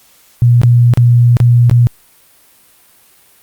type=tone with dropouts; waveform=sine; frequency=120.3 Hz; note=B2; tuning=45 cents flat; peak=-4 dBFS; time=0.42-1.87 s; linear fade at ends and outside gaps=0 ms; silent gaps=0.616-0.634 / 0.937-0.974 / 1.369-1.402 / 1.697-1.712 s; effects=white hiss -47 dBFS RMS until 3.42 s + Opus 48 kbps